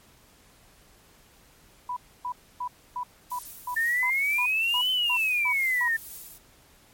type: tone bursts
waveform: sine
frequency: 987.8 Hz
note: B5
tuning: in tune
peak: -28 dBFS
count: 12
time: 1.89-5.882 s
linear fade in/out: 5 ms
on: 76 ms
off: 280 ms
type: noise with tremolo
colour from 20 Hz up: violet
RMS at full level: -38 dBFS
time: 3.3-6.38 s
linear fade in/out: 5 ms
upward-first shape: triangle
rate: 2.2 Hz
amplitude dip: 60%
type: exponential two-way sweep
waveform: sine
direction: up then down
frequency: 1784 to 3071 to 1784 Hz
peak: -22 dBFS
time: 3.76-5.97 s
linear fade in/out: 10 ms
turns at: 4.91 s
effects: pink hiss -57 dBFS RMS until 6.93 s + MP3 64 kbps